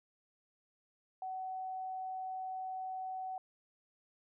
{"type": "tone", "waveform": "sine", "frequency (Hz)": 752, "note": "F#5", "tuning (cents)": 28, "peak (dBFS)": -38, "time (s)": [1.22, 3.38], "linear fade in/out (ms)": 2, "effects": []}